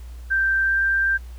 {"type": "tone with pitch glide", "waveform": "sine", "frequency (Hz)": [1568, 1578], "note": ["G6", "G6"], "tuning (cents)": [0, 11], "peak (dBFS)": -17, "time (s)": [0.3, 1.18], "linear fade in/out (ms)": 20, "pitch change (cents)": 11, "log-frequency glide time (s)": [0.65, 0.74], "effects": ["added 60 Hz sine -34 dBFS peak until 1.38 s", "pink hiss -53 dBFS RMS until 1.38 s"]}